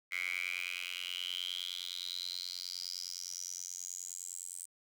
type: tone with high-pass filter sweep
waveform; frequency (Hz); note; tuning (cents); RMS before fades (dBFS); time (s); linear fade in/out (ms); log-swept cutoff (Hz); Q
10% pulse; 89.6; F2; +45; -41; 0.11-4.66; 20; 2100 to 8400; 9.2
effects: none